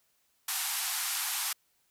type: band-pass noise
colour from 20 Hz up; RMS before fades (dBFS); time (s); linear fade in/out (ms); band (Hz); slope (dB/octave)
white; -33; 0.48-1.53; 5; 720 to 14000; 96
effects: white hiss -72 dBFS RMS until 1.9 s